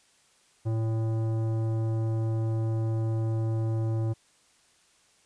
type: tone with tanh clipping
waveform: triangle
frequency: 111.9 Hz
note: A2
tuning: 30 cents sharp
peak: -27 dBFS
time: 0.65-4.14 s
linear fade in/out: 20 ms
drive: 18 dB
effects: white hiss -63 dBFS RMS until 5.25 s + resampled to 22050 Hz